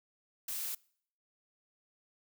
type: noise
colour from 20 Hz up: blue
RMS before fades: -38 dBFS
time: 0.48-0.75 s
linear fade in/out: 5 ms
effects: noise-tail reverb RT60 0.6 s tail -25 dB re dry